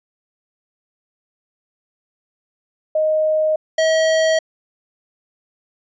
sine / square tone pair in turn, 622.3 / 639.8 Hz, D#5 / D#5, 0 / +48 cents, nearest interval unison, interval 48 cents, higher second, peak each -14 dBFS, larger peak neither, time 2.95-3.56 / 3.78-4.39 s, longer neither, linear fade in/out 5 ms, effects resampled to 16000 Hz

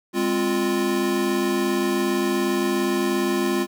square chord, F minor, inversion first, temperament equal with one note detuned, 204.3 / 261.6 / 349.2 Hz, Ab3 / C4 / F4, -28 / 0 / 0 cents, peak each -27 / -27 / -23 dBFS, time 0.13-3.67 s, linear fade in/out 50 ms, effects 9-bit

